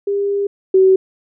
sine tone pair in turn, 401.6 / 379.1 Hz, G4 / F#4, +42 / +42 cents, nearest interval minor second, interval 100 cents, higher first, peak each -15 / -7 dBFS, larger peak second, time 0.07-0.47 / 0.74-0.96 s, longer first, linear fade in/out 5 ms, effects none

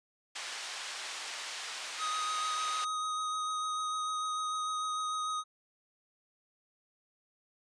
white band-pass noise, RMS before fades -41 dBFS, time 0.35-2.85 s, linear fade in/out 10 ms, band 790 to 5100 Hz, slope 12 dB/octave
square tone with vibrato, 1253 Hz, D#6, 12 cents sharp, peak -33 dBFS, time 1.98-5.44 s, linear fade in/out 50 ms, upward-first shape triangle, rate 6.7 Hz, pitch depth 16 cents each way
effects resampled to 22050 Hz

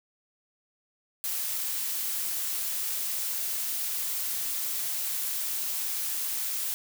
blue noise, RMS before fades -31 dBFS, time 1.24-6.74 s, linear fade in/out 0 ms, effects none

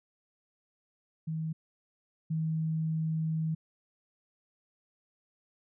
sine tone pair in turn, 159.4 / 159.4 Hz, D#3 / D#3, +42 / +42 cents, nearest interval unison, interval 0 cents, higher neither, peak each -31 / -28 dBFS, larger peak second, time 1.27-1.53 / 2.3-3.55 s, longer second, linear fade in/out 10 ms, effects none

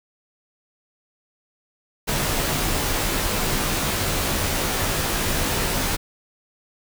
pink noise with comb filter, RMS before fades -23 dBFS, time 2.07-5.97 s, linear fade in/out 20 ms, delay 17 ms, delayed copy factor -0.6, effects none

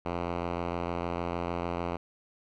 5% pulse tone with low-pass filter, 86.6 Hz, F2, 14 cents flat, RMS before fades -33 dBFS, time 0.05-1.97 s, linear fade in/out 10 ms, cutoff 2200 Hz, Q 0.66, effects none

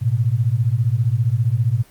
sine beating tone pair, 109.3 / 124.3 Hz, A2 / B2, -11 / +12 cents, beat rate 15 Hz, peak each -18 dBFS, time 0.01-1.83 s, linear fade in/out 20 ms, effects pink hiss -50 dBFS RMS until 1.9 s + Opus 32 kbps

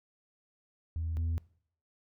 sine tone pair in turn, 81.5 / 82.49 Hz, E2 / E2, -19 / +2 cents, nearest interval unison, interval 21 cents, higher second, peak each -30 / -26 dBFS, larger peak second, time 0.96-1.17 / 1.17-1.38 s, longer neither, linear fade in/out 0 ms, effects noise-tail reverb RT60 0.6 s tail -25 dB re dry + tanh soft clip ceiling -28 dBFS

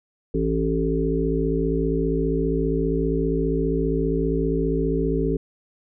harmonic tone with a mistuned harmonic, 55 Hz, A1, in tune, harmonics 1 / 3 / 5 / 7 / 8, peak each -26 / -26 / -26 / -26 / -26 dBFS, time 0.34-5.37 s, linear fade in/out 5 ms, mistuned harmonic 1, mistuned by -25 cents, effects none

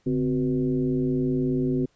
sine tone with frequency modulation, 258.4 Hz, C4, 21 cents flat, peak -21 dBFS, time 0.06-1.86 s, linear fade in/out 10 ms, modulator 115 Hz, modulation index 1.1, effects pink hiss -66 dBFS RMS until 1.95 s + resampled to 16000 Hz

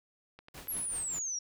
click train, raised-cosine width 0.3 ms, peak -34 dBFS, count 5, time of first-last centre 0.39-0.767 s, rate 10.6 Hz
pink noise with tremolo, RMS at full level -46 dBFS, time 0.54-1.19 s, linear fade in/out 5 ms, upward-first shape triangle, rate 5.2 Hz, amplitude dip 85%
sine exponential sweep, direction down, 11770 to 5588 Hz, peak -33 dBFS, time 0.68-1.39 s, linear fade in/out 5 ms
effects none

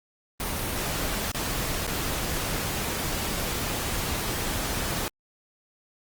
pink noise with dropouts, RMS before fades -29 dBFS, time 0.4-5.08 s, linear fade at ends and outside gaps 0 ms, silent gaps 1.317-1.347 / 1.866-1.877 s, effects Opus 32 kbps

